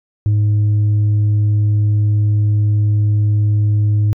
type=tone; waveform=sine; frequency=104.8 Hz; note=G#2; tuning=16 cents sharp; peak=-8 dBFS; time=0.26-4.13 s; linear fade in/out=0 ms; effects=tanh soft clip ceiling -10 dBFS